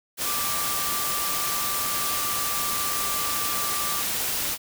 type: tone in noise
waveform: sine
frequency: 1174.7 Hz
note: D6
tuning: in tune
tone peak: -31 dBFS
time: 0.23-4.04 s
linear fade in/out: 50 ms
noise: white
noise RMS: -27 dBFS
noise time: 0.17-4.58 s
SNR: -7 dB
effects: none